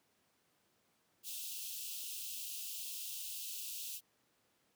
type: high-pass noise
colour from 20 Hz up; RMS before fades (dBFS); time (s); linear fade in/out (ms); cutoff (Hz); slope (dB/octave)
white; -44; 1.23-4.01; 50; 2600; 96
effects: pink hiss -75 dBFS RMS until 4.75 s + high-pass 150 Hz 12 dB/octave